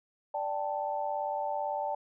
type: chord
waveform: sine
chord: D suspended fourth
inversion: none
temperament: just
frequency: 587.3 / 783.1 / 881 Hz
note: D5 / G5 / A5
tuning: 0 / -2 / +2 cents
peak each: -35 / -35 / -34 dBFS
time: 0.34-1.95 s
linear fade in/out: 5 ms
effects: none